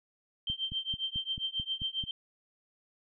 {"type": "tone with tremolo", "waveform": "sine", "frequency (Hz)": 3136, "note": "G7", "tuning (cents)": 0, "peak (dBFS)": -28, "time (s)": [0.47, 2.11], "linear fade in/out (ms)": 2, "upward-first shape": "triangle", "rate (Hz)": 7.4, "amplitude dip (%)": 100}
{"type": "click train", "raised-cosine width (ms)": 5, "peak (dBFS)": -29, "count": 8, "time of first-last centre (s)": [0.5, 2.038], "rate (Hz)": 4.55}
{"effects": []}